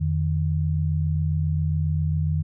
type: tone pair together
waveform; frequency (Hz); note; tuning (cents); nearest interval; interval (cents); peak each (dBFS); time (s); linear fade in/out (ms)
sine; 86.21 / 153.6; F2 / D#3; -22 / -22; minor seventh; 1000; -23; 0-2.43; 20
effects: none